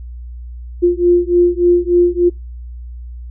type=beating tone pair; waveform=sine; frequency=349.2 / 352.6 Hz; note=F4 / F4; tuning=0 / +17 cents; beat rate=3.4 Hz; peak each=-12 dBFS; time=0.82-2.3 s; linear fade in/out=20 ms; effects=noise-tail reverb RT60 0.2 s tail -25 dB re dry + added 60 Hz sine -27 dBFS peak until 3.3 s